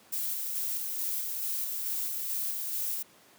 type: noise with tremolo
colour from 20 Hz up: violet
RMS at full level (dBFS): -32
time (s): 0.12-3.03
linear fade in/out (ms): 10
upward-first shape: square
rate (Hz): 2.3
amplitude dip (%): 25
effects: pink hiss -58 dBFS RMS until 3.38 s + high-pass 200 Hz 12 dB/octave